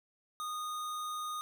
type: tone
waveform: square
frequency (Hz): 1233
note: D#6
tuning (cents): -16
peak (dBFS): -37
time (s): 0.4-1.41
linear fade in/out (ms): 0
effects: none